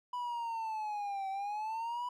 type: linear two-way sweep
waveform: triangle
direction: down then up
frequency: 990 to 768 to 990 Hz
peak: -33 dBFS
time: 0.13-2.09 s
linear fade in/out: 5 ms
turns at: 1.29 s
effects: none